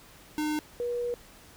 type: tone pair in turn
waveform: square / sine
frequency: 303.7 / 482.1 Hz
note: D#4 / B4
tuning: -42 / -42 cents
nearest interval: minor sixth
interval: 800 cents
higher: second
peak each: -28 / -28 dBFS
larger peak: neither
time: 0.38-0.59 / 0.8-1.14 s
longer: second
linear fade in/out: 0 ms
effects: pink hiss -53 dBFS RMS until 1.56 s